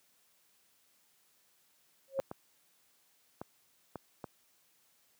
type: tone with exponential growth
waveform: sine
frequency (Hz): 540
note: C#5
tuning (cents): -45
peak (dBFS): -25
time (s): 2.08-2.2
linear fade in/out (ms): 0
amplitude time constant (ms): 24
type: clicks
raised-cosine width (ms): 1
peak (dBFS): -26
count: 5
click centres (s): 2.191 / 2.314 / 3.415 / 3.957 / 4.242
effects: white hiss -70 dBFS RMS until 5.19 s + high-pass 100 Hz 12 dB/octave